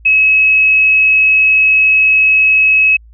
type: tone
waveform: sine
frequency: 2569 Hz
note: E7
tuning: 45 cents flat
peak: -6 dBFS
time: 0.05-2.97 s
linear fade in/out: 10 ms
effects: added 56 Hz sine -37 dBFS peak until 3.13 s